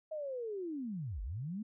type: linear two-way sweep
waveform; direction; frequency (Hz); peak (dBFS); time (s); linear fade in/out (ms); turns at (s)
sine; down then up; 638 to 43.47 to 225.3; -37; 0.11-1.63; 10; 1.22
effects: none